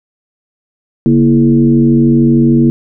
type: tone with frequency modulation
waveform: sine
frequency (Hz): 236.4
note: A#3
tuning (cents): +24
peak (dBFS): -5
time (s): 1.06-2.7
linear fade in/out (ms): 0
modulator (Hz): 93.2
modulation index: 1.1
effects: none